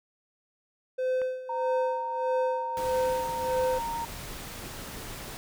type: tone with tremolo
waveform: triangle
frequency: 513 Hz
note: C5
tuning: 34 cents flat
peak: -22 dBFS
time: 0.98-3.79 s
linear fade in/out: 10 ms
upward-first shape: sine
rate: 1.6 Hz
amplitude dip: 80%
type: click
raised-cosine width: 0.5 ms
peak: -27 dBFS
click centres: 1.217 s
type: tone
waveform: sine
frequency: 926 Hz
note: A#5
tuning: 12 cents flat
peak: -30 dBFS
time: 1.49-4.05 s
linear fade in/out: 5 ms
type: noise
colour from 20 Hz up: pink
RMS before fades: -40 dBFS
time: 2.77-5.37 s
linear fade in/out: 0 ms
effects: none